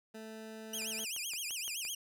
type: tone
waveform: 20% pulse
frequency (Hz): 220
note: A3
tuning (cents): 0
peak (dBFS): -40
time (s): 0.14-1.05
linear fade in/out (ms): 10
type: tone with vibrato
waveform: 15% pulse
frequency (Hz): 2794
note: F7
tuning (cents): 0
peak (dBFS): -30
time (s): 0.73-1.95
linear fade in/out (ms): 5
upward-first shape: sine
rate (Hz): 7.8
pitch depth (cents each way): 280
type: click train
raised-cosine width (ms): 0.3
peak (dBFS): -34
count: 7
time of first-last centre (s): 0.82-1.851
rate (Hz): 5.82
effects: none